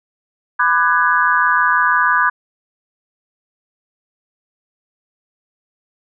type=chord; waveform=sine; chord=G# half-diminished seventh; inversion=first; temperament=just; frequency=996.7 / 1196.1 / 1495.1 / 1661.2 Hz; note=B5 / D6 / F#6 / G#6; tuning=+16 / +31 / +18 / 0 cents; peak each=-17 dBFS; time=0.59-2.3 s; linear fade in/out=10 ms; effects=none